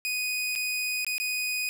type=tone with dropouts; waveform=sawtooth; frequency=2489 Hz; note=D#7; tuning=in tune; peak=-24 dBFS; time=0.05-1.69 s; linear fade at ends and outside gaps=0 ms; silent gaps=0.553-0.559 / 1.047-1.066 / 1.181-1.2 s; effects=none